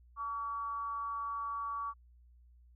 sine tone with frequency modulation, 1137 Hz, C#6, 44 cents sharp, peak -35 dBFS, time 0.16-1.94 s, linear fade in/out 50 ms, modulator 239 Hz, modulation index 0.36, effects added 60 Hz sine -58 dBFS peak until 2.75 s

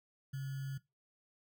sine tone with sample-and-hold, 135.9 Hz, C#3, 34 cents flat, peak -37 dBFS, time 0.33-0.78 s, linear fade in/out 10 ms, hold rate 1575 Hz, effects noise-tail reverb RT60 0.2 s tail -18 dB re dry

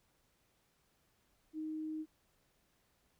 sine tone, 312.1 Hz, D#4, 5 cents sharp, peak -38 dBFS, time 1.53-2.06 s, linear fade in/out 50 ms, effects pink hiss -75 dBFS RMS until 3.19 s

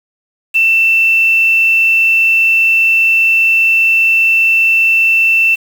sine tone with quantisation, 2675 Hz, E7, 25 cents sharp, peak -7 dBFS, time 0.54-5.56 s, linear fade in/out 20 ms, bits 5, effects none

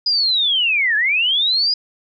sine linear two-way sweep, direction down then up, 4978 to 1661.2 to 4978 Hz, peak -14 dBFS, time 0.06-1.74 s, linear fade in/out 5 ms, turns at 0.96 s, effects none

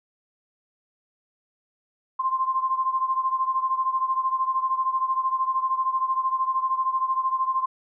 sine beating tone pair, 1046.5 / 1059.5 Hz, C6 / C6, 0 / +21 cents, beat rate 13 Hz, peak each -23 / -27 dBFS, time 2.19-7.66 s, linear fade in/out 10 ms, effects none

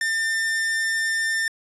45% pulse tone, 1798 Hz, A6, 37 cents sharp, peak -21 dBFS, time 0.01-1.48 s, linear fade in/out 2 ms, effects resampled to 24000 Hz

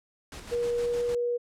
pink noise with tremolo, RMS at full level -41 dBFS, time 0.32-1.15 s, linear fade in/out 2 ms, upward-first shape square, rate 6.5 Hz, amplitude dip 45%
sine tone with pitch glide, 477.7 to 481.3 Hz, A#4 to B4, +42 to -45 cents, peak -25 dBFS, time 0.51-1.38 s, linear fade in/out 20 ms, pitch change +13 cents, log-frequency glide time 0.78-1.06 s
effects low-pass 9000 Hz 12 dB/octave

